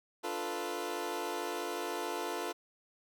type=chord; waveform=20% pulse; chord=B half-diminished seventh; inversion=first; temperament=equal; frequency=293.7 / 349.2 / 440 / 493.9 Hz; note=D4 / F4 / A4 / B4; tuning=0 / 0 / 0 / 0 cents; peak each=-40 / -34 / -35 / -37 dBFS; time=0.23-2.53 s; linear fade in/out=20 ms; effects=none